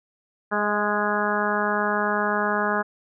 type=harmonic tone with a mistuned harmonic; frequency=207.7 Hz; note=G#3; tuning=in tune; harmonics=1 / 2 / 3 / 4 / 5 / 6 / 7 / 8; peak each=-29 / -29 / -29 / -29 / -29 / -29 / -29 / -29 dBFS; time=0.51-2.83 s; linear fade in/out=20 ms; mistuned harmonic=3; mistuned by=+15 cents; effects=none